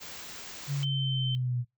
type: band-stop noise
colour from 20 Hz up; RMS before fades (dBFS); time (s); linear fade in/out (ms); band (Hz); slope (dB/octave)
white; -43; 0-0.85; 20; 7800 to 16000; 96
type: linear sweep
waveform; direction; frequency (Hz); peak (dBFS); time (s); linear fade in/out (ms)
sine; down; 143.3 to 121; -27; 0.67-1.65; 50
type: tone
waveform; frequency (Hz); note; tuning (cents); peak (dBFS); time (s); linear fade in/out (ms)
sine; 3092; G7; -24; -31; 0.83-1.35; 0
effects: noise-tail reverb RT60 0.2 s tail -22 dB re dry